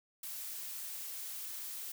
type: noise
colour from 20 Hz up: blue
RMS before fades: -43 dBFS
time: 0.23-1.92 s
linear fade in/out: 5 ms
effects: none